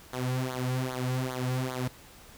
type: tone with flanger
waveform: sawtooth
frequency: 127.8 Hz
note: C3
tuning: 40 cents flat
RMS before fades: -31 dBFS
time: 0.13-1.88 s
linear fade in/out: 5 ms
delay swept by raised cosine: 0.37 to 3.27 ms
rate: 2.5 Hz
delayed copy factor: -0.95
effects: pink hiss -52 dBFS RMS until 2.37 s